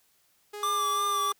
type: tone with pitch glide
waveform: sawtooth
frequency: 415.3 to 408.6 Hz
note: G#4 to G#4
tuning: 0 to -28 cents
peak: -33 dBFS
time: 0.53-1.33 s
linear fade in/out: 10 ms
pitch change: -28 cents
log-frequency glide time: 0.77-1.16 s
type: tone with vibrato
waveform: square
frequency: 1174.7 Hz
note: D6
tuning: in tune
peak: -26 dBFS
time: 0.63-1.32 s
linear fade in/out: 2 ms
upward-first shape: sine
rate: 2.9 Hz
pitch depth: 33 cents each way
effects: white hiss -67 dBFS RMS until 1.39 s